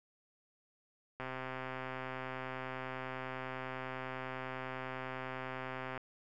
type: click train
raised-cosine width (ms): 0.5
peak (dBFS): -26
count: 622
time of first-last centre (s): 1.2-5.977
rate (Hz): 130
effects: none